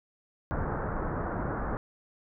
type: low-pass noise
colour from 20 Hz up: pink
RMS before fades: -32 dBFS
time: 0.51-1.77 s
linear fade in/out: 0 ms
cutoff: 1600 Hz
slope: 48 dB/octave
effects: none